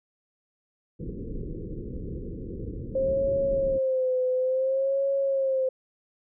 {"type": "low-pass noise", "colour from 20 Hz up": "pink", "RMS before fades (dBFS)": -35, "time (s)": [0.99, 3.79], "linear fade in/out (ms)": 20, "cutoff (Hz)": 500, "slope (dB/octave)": 96}
{"type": "tone with vibrato", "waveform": "sine", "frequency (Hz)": 529, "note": "C5", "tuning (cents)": 19, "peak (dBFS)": -22, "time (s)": [2.95, 5.69], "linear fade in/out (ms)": 5, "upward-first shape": "sine", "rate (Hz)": 0.58, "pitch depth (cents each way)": 68}
{"effects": []}